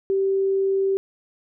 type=tone; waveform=sine; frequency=388.3 Hz; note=G4; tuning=16 cents flat; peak=-18 dBFS; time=0.1-0.97 s; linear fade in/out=0 ms; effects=none